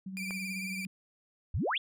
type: tone with tremolo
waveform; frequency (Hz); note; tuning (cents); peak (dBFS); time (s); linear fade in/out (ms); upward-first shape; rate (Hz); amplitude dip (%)
sine; 190; F#3; +46; -36; 0.06-0.87; 5; sine; 14; 45
type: tone with vibrato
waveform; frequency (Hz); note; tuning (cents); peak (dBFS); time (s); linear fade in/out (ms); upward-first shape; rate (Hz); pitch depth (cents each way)
40% pulse; 2366; D7; +12; -36; 0.17-0.85; 0; sine; 18; 50
type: click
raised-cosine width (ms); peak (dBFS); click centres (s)
0.5; -27; 0.308
type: exponential sweep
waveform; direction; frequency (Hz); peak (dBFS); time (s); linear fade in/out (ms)
sine; up; 62.7 to 3689; -28; 1.54-1.78; 5
effects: none